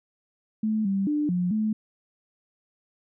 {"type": "tone with pitch steps", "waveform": "sine", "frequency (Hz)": [217, 195.5, 297.4, 178.5, 216.1], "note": ["A3", "G3", "D4", "F3", "A3"], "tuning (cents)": [-24, -4, 22, 38, -31], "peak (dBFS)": -22, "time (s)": [0.63, 1.73], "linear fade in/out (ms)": 5, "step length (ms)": 220, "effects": []}